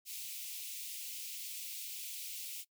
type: high-pass noise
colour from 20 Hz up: white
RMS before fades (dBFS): -44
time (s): 0.05-2.65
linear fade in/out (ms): 50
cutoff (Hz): 2300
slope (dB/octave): 48
effects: noise-tail reverb RT60 0.1 s tail -20 dB re dry